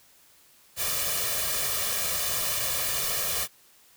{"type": "noise with comb filter", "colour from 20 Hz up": "white", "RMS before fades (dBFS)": -28, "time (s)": [0.76, 3.48], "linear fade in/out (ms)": 50, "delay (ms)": 1.7, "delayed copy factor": 0.75, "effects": ["white hiss -58 dBFS RMS until 3.96 s"]}